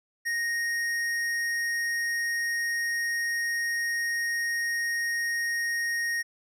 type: tone with hard clipping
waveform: triangle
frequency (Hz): 1864.7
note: A#6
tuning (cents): 0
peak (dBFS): -28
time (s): 0.25-6.23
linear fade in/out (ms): 20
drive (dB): 15
effects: none

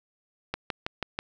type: click train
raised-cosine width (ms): 0.3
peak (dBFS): -13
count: 5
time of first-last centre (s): 0.54-1.189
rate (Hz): 6.16
effects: none

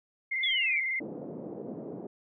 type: tone with vibrato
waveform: sine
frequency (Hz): 2093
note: C7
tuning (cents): 0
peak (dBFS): -28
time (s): 0.31-1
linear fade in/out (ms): 10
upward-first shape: square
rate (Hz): 20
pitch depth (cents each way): 35
type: exponential sweep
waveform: sine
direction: down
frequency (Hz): 3520 to 2217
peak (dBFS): -27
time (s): 0.43-0.8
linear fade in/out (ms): 5
type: band-pass noise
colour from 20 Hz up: white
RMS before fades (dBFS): -40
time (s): 1-2.07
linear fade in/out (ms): 5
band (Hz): 160 to 490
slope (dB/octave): 24
effects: none

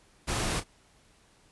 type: noise with echo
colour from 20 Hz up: pink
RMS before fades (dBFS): -30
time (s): 0.27-0.61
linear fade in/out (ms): 20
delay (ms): 31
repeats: 1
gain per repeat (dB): -12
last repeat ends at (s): 0.641
effects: pink hiss -62 dBFS RMS until 1.51 s + resampled to 24000 Hz

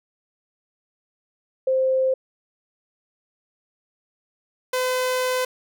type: tone pair in turn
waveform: sine / sawtooth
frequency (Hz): 523.3 / 508.4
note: C5 / C5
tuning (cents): 0 / -50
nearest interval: minor second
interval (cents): 50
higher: first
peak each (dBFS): -17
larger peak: neither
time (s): 1.67-2.14 / 4.73-5.45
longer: second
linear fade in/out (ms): 5
effects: none

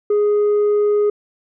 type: tone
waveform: sine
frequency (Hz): 415.3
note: G#4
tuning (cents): 0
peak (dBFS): -10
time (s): 0.1-1.1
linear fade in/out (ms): 5
effects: tanh soft clip ceiling -12 dBFS

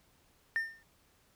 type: tone with exponential decay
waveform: triangle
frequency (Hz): 1809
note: A6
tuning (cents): +48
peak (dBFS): -23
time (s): 0.56-0.83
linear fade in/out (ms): 0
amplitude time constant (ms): 58
effects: tanh soft clip ceiling -24 dBFS + pink hiss -68 dBFS RMS until 1.35 s

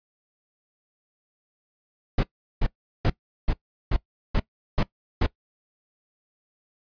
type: noise bursts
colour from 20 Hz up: brown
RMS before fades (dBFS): -20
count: 8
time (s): 2.18-5.264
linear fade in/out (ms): 5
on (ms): 53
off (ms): 380
effects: noise-tail reverb RT60 0.1 s tail -20 dB re dry + resampled to 11025 Hz

